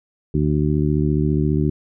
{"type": "harmonic tone", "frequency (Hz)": 74.7, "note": "D2", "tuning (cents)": 30, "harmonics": [1, 2, 3, 4, 5], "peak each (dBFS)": [-23, -19, -24, -23, -25], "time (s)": [0.34, 1.7], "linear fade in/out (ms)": 5, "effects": []}